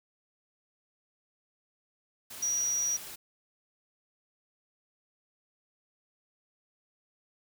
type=tone in noise; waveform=sine; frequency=5780 Hz; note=F#8; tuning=41 cents flat; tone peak=-27 dBFS; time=2.42-2.97 s; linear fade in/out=10 ms; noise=white; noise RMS=-44 dBFS; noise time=2.3-3.16 s; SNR=+14 dB; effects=none